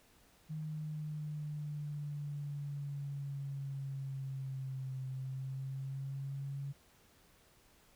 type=exponential two-way sweep; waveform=sine; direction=down then up; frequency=155.56 to 130.81 to 139.9 Hz; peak=-38 dBFS; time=0.49-6.73 s; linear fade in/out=20 ms; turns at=5.05 s; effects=pink hiss -66 dBFS RMS until 7.95 s